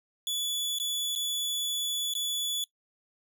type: tone with dropouts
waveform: sawtooth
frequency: 3435 Hz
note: A7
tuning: 42 cents flat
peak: -26 dBFS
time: 0.27-2.64 s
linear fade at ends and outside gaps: 1 ms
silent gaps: 0.786-0.799 / 1.152-1.159 / 2.137-2.151 s
effects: noise-tail reverb RT60 0.1 s tail -20 dB re dry

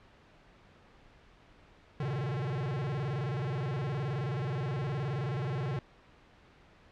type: tone with vibrato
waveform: square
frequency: 134.8 Hz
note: C#3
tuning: 48 cents flat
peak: -32 dBFS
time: 2-5.79 s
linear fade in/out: 2 ms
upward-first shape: square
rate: 19 Hz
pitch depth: 200 cents each way
effects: pink hiss -59 dBFS RMS until 6.91 s + low-pass 3000 Hz 12 dB/octave

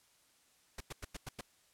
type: noise bursts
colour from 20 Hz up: pink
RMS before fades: -43 dBFS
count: 6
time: 0.78-1.411 s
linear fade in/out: 5 ms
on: 26 ms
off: 95 ms
effects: white hiss -69 dBFS RMS until 1.73 s + low-pass 11000 Hz 12 dB/octave

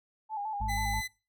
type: tone with vibrato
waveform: sine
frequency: 841 Hz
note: G#5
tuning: 22 cents sharp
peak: -32 dBFS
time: 0.29-1.03 s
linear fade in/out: 50 ms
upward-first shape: square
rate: 6.2 Hz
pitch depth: 60 cents each way
type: harmonic tone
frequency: 51.91 Hz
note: G#1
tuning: in tune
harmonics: 1 / 2 / 4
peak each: -32 / -38 / -44 dBFS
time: 0.6-1.01 s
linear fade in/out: 10 ms
type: tone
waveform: sawtooth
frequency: 2013 Hz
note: B6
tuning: 33 cents sharp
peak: -31 dBFS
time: 0.68-1.08 s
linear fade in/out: 20 ms
effects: noise-tail reverb RT60 0.3 s tail -21 dB re dry

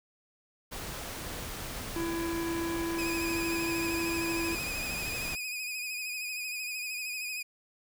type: noise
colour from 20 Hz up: pink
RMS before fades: -39 dBFS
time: 0.71-5.36 s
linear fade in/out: 20 ms
type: harmonic tone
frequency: 334.1 Hz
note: E4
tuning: 23 cents sharp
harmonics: 1 / 3 / 5 / 7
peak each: -31 / -41 / -45 / -48 dBFS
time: 1.96-4.55 s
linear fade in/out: 2 ms
type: tone with vibrato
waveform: sawtooth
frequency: 2489 Hz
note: D#7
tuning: in tune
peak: -31 dBFS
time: 2.98-7.43 s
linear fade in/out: 10 ms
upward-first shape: sine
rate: 13 Hz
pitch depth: 47 cents each way
effects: none

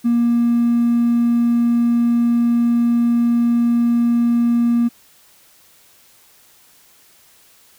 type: tone with hard clipping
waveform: triangle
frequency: 236.5 Hz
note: A#3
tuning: 25 cents sharp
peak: -13 dBFS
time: 0.04-4.89 s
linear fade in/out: 20 ms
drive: 4 dB
effects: white hiss -51 dBFS RMS until 7.78 s

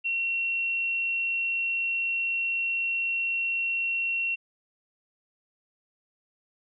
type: tone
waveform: sine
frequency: 2728 Hz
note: F7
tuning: 41 cents flat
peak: -25 dBFS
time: 0.04-4.36 s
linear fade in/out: 20 ms
effects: none

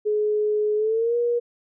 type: tone with pitch glide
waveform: sine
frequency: 422.5 to 477 Hz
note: G#4 to A#4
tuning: +30 to +40 cents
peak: -19 dBFS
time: 0.05-1.4 s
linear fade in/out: 20 ms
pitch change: +210 cents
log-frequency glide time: 0.76-1.16 s
effects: none

